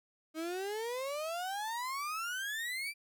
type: exponential sweep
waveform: 35% pulse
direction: up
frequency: 310.3 to 2377 Hz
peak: -34 dBFS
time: 0.34-2.94 s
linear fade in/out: 50 ms
effects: none